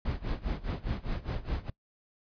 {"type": "noise with tremolo", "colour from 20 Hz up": "brown", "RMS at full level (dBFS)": -30, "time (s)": [0.05, 1.7], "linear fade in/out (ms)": 5, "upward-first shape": "sine", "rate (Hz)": 4.9, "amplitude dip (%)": 90, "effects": ["noise-tail reverb RT60 0.1 s tail -23 dB re dry", "resampled to 11025 Hz"]}